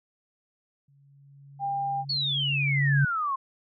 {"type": "tone with exponential growth", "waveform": "sine", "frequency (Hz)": 140, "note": "C#3", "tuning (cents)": 18, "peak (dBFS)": -18, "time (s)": [0.88, 3.05], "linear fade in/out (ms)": 5, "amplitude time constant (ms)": 470}
{"type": "tone", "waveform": "sine", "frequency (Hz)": 798, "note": "G5", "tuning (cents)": 31, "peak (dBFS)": -26, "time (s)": [1.59, 2.05], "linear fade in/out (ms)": 50}
{"type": "exponential sweep", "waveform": "sine", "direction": "down", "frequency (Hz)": [4508, 1046.5], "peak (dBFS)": -25, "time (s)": [2.09, 3.36], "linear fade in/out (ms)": 10}
{"effects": []}